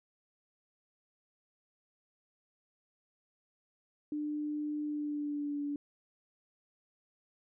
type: tone with pitch glide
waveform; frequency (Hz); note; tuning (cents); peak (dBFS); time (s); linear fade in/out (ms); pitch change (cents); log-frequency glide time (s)
sine; 298.5 to 288.5; D4 to D4; +28 to -31; -33; 4.12-5.76; 2; -59; 4.84-5.62
effects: none